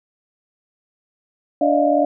sine tone cluster, 291.3 / 584 / 625 / 703 Hz, D4 / D5 / D#5 / F5, -14 / -10 / +8 / +11 cents, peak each -19 dBFS, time 1.61-2.05 s, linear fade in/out 5 ms, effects none

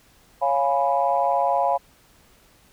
sine chord, C# dominant seventh, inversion none, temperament equal, 554.4 / 698.5 / 830.6 / 987.8 Hz, C#5 / E#5 / G#5 / B5, 0 / 0 / 0 / 0 cents, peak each -24 / -22 / -23 / -25 dBFS, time 0.41-1.78 s, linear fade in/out 20 ms, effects tanh soft clip ceiling -7 dBFS + pink hiss -56 dBFS RMS until 2.72 s

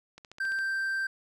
click train, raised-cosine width 0.2 ms, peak -30 dBFS, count 7, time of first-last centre 0.18-0.588 s, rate 14.7 Hz
triangle tone, 1568 Hz, G6, in tune, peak -26 dBFS, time 0.4-1.07 s, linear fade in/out 5 ms
effects none

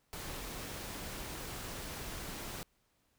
pink noise, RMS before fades -43 dBFS, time 0.13-2.63 s, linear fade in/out 0 ms, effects pink hiss -75 dBFS RMS until 3.18 s

